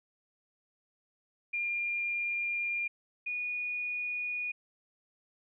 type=tone pair in turn; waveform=sine; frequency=2403 / 2456 Hz; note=D7 / D#7; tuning=+39 / -23 cents; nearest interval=unison; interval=38 cents; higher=second; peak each=-30 / -32 dBFS; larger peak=first; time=1.53-2.88 / 3.26-4.52 s; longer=first; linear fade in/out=10 ms; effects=none